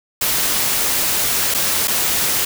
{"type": "noise with dropouts", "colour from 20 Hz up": "white", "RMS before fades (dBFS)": -18, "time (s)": [0.21, 2.45], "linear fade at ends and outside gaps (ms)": 5, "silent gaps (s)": [[1.541, 1.545], [1.874, 1.879]], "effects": []}